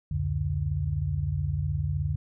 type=tone cluster; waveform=sine; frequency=69.2 / 88.7 / 111.8 / 144.7 Hz; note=C#2 / F2 / A2 / D3; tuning=-2 / +27 / +28 / -25 cents; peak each=-33 / -29 / -38 / -29 dBFS; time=0.11-2.16 s; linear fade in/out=5 ms; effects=none